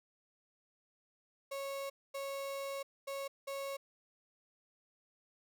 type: tone bursts at uneven times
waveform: 35% pulse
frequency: 551 Hz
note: C#5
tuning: 11 cents flat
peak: -37 dBFS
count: 4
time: 1.51-1.9 / 2.14-2.83 / 3.07-3.28 / 3.47-3.77 s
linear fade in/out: 10 ms
effects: none